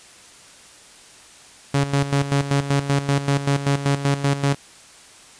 sawtooth tone with tremolo, 140.3 Hz, C#3, 21 cents sharp, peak -12 dBFS, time 1.74-4.55 s, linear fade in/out 5 ms, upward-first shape square, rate 5.2 Hz, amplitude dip 70%, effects white hiss -46 dBFS RMS until 5.39 s + resampled to 22050 Hz

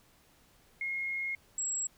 sine tone pair in turn, 2151 / 7665 Hz, C7 / A#8, +47 / +47 cents, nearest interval octave + minor seventh, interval 2200 cents, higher second, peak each -32 / -31 dBFS, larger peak second, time 0.81-1.35 / 1.58-1.87 s, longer first, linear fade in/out 2 ms, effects pink hiss -64 dBFS RMS until 1.97 s

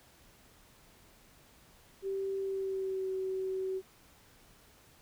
sine tone with pitch glide, 388.8 to 378.6 Hz, G4 to F#4, -14 to +40 cents, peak -32 dBFS, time 2.02-3.82 s, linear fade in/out 50 ms, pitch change -46 cents, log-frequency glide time 2.41-3.1 s, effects pink hiss -61 dBFS RMS until 5.01 s

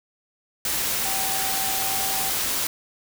sine tone in noise, 773 Hz, G5, 24 cents flat, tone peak -31 dBFS, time 1.05-2.3 s, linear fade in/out 2 ms, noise white, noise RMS -25 dBFS, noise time 0.65-2.67 s, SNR -9 dB, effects none

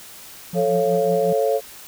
triangle tone with tremolo, 174.61 Hz, F3, in tune, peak -20 dBFS, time 0.53-1.33 s, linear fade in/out 5 ms, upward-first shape triangle, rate 5.5 Hz, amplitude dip 85%
sine chord, A augmented, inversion none, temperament just, 440 / 550 / 687.5 Hz, A4 / C#5 / E#5, 0 / -14 / -27 cents, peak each -20 / -20 / -24 dBFS, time 0.54-1.61 s, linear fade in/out 50 ms
effects white hiss -41 dBFS RMS until 1.87 s

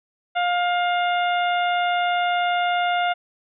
harmonic tone, 707 Hz, F5, 21 cents sharp, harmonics 1 / 2 / 3 / 4 / 5, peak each -20 / -26 / -30 / -32 / -34 dBFS, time 0.35-3.14 s, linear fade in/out 20 ms, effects none

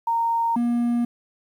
sine / triangle tone pair in turn, 924 / 238.2 Hz, A#5 / A#3, -16 / +38 cents, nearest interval octave + major seventh, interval 2346 cents, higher first, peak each -19 / -17 dBFS, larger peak second, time 0.07-0.56 / 0.56-1.05 s, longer neither, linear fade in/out 5 ms, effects 9-bit

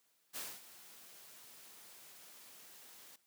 white noise with ADSR envelope, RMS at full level -42 dBFS, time 0.33-3.16 s, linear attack 37 ms, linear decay 230 ms, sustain -15 dB, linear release 6 ms, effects white hiss -75 dBFS RMS until 3.26 s + high-pass 150 Hz 12 dB/octave

